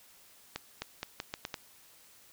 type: accelerating click train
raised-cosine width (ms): 0.2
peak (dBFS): -18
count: 7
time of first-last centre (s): 0.56-1.542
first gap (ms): 260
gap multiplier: 0.81
effects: white hiss -59 dBFS RMS until 2.32 s